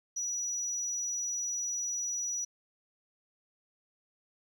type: tone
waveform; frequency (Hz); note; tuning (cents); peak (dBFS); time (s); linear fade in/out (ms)
sine; 5860; F#8; -18; -30; 0.16-2.45; 10
effects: tanh soft clip ceiling -29 dBFS + 11-bit